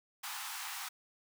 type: high-pass noise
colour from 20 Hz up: pink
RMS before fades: -42 dBFS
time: 0.23-0.89 s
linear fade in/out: 10 ms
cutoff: 770 Hz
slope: 96 dB/octave
effects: none